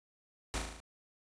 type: noise with echo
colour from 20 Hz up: pink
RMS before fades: -35 dBFS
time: 0.54-0.58 s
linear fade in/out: 0 ms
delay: 37 ms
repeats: 6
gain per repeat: -3 dB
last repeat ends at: 0.802 s
effects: resampled to 22050 Hz